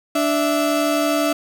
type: tone pair together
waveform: 35% pulse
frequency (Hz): 293.7 / 659.3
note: D4 / E5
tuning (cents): 0 / 0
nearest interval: octave + major second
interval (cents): 1400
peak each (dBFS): -18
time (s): 0.15-1.33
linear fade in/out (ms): 5
effects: none